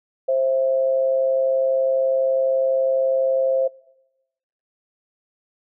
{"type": "tone pair together", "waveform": "sine", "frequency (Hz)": [529, 661], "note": ["C5", "E5"], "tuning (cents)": [19, 5], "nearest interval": "major third", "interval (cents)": 386, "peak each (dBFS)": [-17, -25], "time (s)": [0.28, 3.68], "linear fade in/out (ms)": 10, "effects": ["noise-tail reverb RT60 1.0 s tail -24 dB re dry"]}